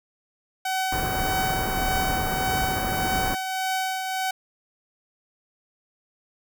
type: tone with tremolo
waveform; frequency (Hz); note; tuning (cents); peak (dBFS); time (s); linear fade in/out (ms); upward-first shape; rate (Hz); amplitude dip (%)
sawtooth; 756; F#5; +37; -19; 0.65-4.31; 5; triangle; 1.7; 45
type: band-stop noise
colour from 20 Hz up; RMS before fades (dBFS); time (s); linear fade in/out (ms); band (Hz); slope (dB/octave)
pink; -28; 0.92-3.35; 5; 1700 to 12000; 24
effects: none